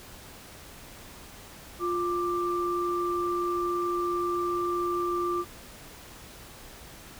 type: tone pair together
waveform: sine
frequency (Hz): 351.1 / 1181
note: F4 / D6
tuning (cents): +9 / +9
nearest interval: octave + major sixth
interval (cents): 2100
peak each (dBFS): -28 / -29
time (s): 1.79-5.45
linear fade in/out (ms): 50
effects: pink hiss -47 dBFS RMS until 7.19 s